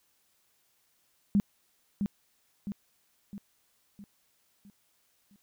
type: tone with echo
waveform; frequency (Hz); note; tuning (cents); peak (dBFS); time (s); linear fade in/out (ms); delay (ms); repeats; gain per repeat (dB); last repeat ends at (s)
sine; 201.9; G#3; -49; -20; 1.35-1.4; 0; 660; 6; -6; 5.36
effects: white hiss -71 dBFS RMS until 5.42 s